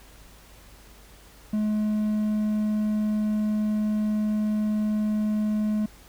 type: tone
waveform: triangle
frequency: 212.7 Hz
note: G#3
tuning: 42 cents sharp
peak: -20 dBFS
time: 1.53-5.86 s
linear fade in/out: 5 ms
effects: added 50 Hz sine -51 dBFS peak until 6.08 s + pink hiss -52 dBFS RMS until 6.08 s